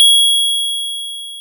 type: tone with level ramp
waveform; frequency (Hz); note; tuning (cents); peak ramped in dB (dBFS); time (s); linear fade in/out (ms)
square; 3322; G#7; 0; -5 to -29; 0-1.4; 0
effects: none

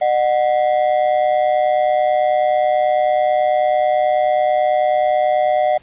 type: ring-modulated tone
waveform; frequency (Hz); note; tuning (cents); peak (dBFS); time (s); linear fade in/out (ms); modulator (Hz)
triangle; 672; E5; +33; -8; 0.01-5.78; 10; 64.6
effects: pink hiss -50 dBFS RMS until 5.82 s + resampled to 8000 Hz

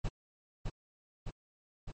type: noise with echo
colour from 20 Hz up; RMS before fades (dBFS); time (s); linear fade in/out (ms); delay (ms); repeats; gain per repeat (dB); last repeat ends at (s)
brown; -32; 0.04-0.09; 10; 610; 3; -3; 1.92
effects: MP3 32 kbps

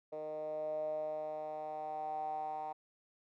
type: tone with band-pass filter sweep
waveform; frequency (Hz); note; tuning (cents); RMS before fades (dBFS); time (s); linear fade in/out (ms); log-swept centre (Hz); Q
10% pulse; 154; D#3; -17; -40; 0.12-2.73; 10; 550 to 830; 9.4
effects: none

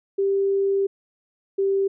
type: tone pair in turn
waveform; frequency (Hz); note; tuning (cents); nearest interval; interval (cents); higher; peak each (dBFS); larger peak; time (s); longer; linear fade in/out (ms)
sine; 393.4 / 391.4; G4 / G4; +6 / -3; unison; 9; first; -18; neither; 0.18-0.87 / 1.58-1.88; first; 10
effects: none

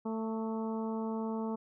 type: harmonic tone with a mistuned harmonic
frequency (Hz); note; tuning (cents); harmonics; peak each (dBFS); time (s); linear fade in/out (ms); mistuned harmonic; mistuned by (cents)
222.3; A3; +18; 1 / 2 / 3 / 4 / 5 / 6; -34 / -39 / -46 / -43 / -48 / -55; 0.05-1.56; 10; 6; -36
effects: none

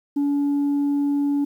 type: tone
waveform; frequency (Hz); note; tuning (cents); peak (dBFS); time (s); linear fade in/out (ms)
sine; 285.3; C#4; +50; -16; 0.16-1.45; 10
effects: tanh soft clip ceiling -17 dBFS + 9-bit

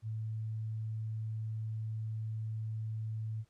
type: tone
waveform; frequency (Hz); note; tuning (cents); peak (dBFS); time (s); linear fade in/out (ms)
sine; 110; A2; 0; -35; 0.02-3.45; 50
effects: pink hiss -75 dBFS RMS until 3.49 s + low-pass 10000 Hz 12 dB/octave

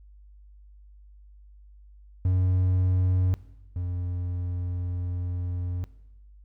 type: tone pair in turn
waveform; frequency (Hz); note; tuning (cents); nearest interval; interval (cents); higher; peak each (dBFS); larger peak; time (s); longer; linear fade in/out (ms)
triangle; 91.9 / 89.03; F#2 / F2; -11 / +34; minor second; 55; first; -18 / -25; first; 2.25-3.34 / 3.76-5.84; second; 0
effects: noise-tail reverb RT60 1.0 s tail -18 dB re dry + added 50 Hz sine -48 dBFS peak until 6.44 s

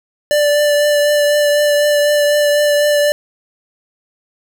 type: tone with vibrato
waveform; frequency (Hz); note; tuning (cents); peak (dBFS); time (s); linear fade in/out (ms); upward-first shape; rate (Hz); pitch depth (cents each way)
square; 587.3; D5; 0; -11; 0.31-3.12; 0; triangle; 4; 17
effects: none

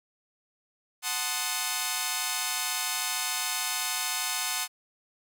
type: chord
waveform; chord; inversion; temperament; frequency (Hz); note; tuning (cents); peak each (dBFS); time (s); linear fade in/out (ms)
5% pulse; F# diminished seventh; none; equal; 740 / 880 / 1046.5 / 1244.5; F#5 / A5 / C6 / Eb6; 0 / 0 / 0 / 0; -22; 1.02-4.68; 50
effects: none

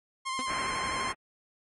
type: tone with vibrato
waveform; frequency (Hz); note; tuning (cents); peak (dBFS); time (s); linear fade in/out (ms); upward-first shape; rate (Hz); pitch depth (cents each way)
sawtooth; 1054; C6; +12; -27; 0.25-1.13; 20; square; 12; 21
type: tone with exponential decay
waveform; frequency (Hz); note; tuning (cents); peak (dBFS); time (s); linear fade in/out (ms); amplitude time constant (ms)
sawtooth; 255.2; C4; -43; -27; 0.39-0.47; 0; 17
type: low-pass noise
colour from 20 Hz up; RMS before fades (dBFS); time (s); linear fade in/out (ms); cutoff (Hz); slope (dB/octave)
white; -36; 0.46-1.15; 50; 2300; 48
effects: MP3 48 kbps

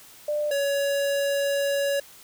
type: tone pair in turn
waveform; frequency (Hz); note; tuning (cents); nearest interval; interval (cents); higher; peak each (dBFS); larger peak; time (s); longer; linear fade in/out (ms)
sine / square; 595 / 561.6; D5 / C#5; +22 / +22; minor second; 100; first; -23; neither; 0.28-0.51 / 0.51-2; second; 5
effects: white hiss -49 dBFS RMS until 2.23 s

